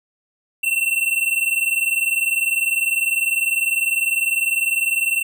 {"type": "tone pair together", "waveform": "square", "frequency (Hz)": [2700, 2720], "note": ["E7", "F7"], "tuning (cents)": [41, -46], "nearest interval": "unison", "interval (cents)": 13, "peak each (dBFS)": -21, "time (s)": [0.63, 5.23], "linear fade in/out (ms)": 10, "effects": []}